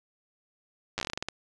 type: slowing click train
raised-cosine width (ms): 0.2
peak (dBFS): -14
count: 12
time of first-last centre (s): 0.98-1.286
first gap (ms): 9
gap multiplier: 1.21
effects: resampled to 22050 Hz